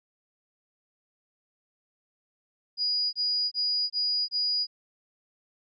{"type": "tone bursts", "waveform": "sine", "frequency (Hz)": 4900, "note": "D#8", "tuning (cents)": -27, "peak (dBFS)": -24, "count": 5, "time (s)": [2.77, 4.67], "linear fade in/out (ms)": 50, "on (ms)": 360, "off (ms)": 25, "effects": []}